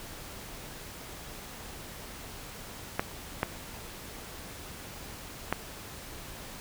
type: clicks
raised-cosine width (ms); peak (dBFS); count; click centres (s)
0.5; -11; 3; 2.995 / 3.431 / 5.526
effects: pink hiss -44 dBFS RMS until 6.6 s